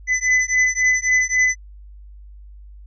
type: beating tone pair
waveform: square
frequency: 2008 / 2011.7 Hz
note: B6 / B6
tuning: +28 / +31 cents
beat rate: 3.7 Hz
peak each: -19 dBFS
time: 0.07-1.56 s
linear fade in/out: 50 ms
effects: added 50 Hz sine -38 dBFS peak until 2.86 s + resampled to 16000 Hz